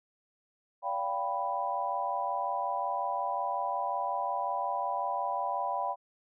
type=chord; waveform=sine; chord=G dominant seventh; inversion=second; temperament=equal with one note detuned; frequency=576.6 / 698.5 / 784 / 987.8 Hz; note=D5 / F5 / G5 / B5; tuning=-32 / 0 / 0 / 0 cents; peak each=-38 / -36 / -34 / -33 dBFS; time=0.82-5.96 s; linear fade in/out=50 ms; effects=none